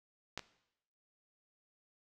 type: clicks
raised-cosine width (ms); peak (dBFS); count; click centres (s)
0.2; -20 / -25; 2; 0.376 / 0.393
effects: noise-tail reverb RT60 0.8 s tail -17 dB re dry